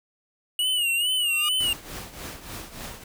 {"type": "tone with vibrato", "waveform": "square", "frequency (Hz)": 2880, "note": "F#7", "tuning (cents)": -47, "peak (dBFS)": -22, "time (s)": [0.59, 1.73], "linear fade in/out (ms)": 2, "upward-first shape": "sine", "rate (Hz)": 2.3, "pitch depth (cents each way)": 98}
{"type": "tone with exponential growth", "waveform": "sawtooth", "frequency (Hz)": 1215, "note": "D#6", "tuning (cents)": -42, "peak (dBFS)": -23, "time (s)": [1.17, 1.49], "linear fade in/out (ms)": 5, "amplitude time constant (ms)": 68}
{"type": "noise with tremolo", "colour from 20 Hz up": "pink", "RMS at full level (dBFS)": -35, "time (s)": [1.6, 3.04], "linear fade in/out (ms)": 5, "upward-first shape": "triangle", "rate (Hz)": 3.4, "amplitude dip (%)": 75}
{"effects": []}